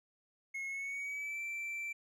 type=tone with pitch glide; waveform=triangle; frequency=2171 to 2340 Hz; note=C#7 to D7; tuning=-37 to -7 cents; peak=-36 dBFS; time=0.54-1.93 s; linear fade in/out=10 ms; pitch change=+130 cents; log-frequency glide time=0.67-1.41 s; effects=none